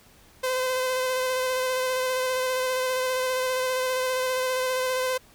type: tone with vibrato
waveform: sawtooth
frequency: 513 Hz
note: C5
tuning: 34 cents flat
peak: -20 dBFS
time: 0.43-5.18 s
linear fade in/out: 10 ms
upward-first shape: square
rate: 15 Hz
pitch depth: 13 cents each way
effects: pink hiss -55 dBFS RMS until 5.34 s